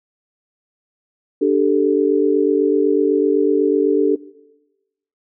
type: chord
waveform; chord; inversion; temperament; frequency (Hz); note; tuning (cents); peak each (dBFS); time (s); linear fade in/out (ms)
sine; D suspended fourth; none; equal; 293.7 / 392 / 440; D4 / G4 / A4; 0 / 0 / 0; -17; 1.41-4.16; 10
effects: noise-tail reverb RT60 1.0 s tail -19 dB re dry